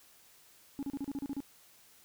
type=tone bursts; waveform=sine; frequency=278.4 Hz; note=C#4; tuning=8 cents sharp; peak=-31 dBFS; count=9; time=0.79-1.404 s; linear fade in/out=0 ms; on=38 ms; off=34 ms; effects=tanh soft clip ceiling -33 dBFS + white hiss -61 dBFS RMS until 2.04 s